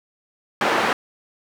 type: band-pass noise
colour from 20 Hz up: white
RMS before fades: -20 dBFS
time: 0.61-0.93 s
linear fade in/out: 2 ms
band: 260 to 1500 Hz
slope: 12 dB/octave
effects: none